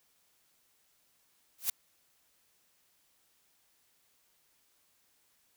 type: noise with exponential growth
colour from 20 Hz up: blue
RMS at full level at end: -25 dBFS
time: 1.58-1.7 s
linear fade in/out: 5 ms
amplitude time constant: 26 ms
effects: white hiss -71 dBFS RMS until 5.56 s